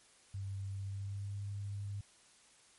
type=tone with pitch glide; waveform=sine; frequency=98 to 100.76 Hz; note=G2 to G2; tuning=0 to +48 cents; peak=-38 dBFS; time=0.34-2.01 s; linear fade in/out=5 ms; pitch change=+48 cents; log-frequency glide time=0.8-1.4 s; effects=white hiss -64 dBFS RMS until 2.78 s + MP3 48 kbps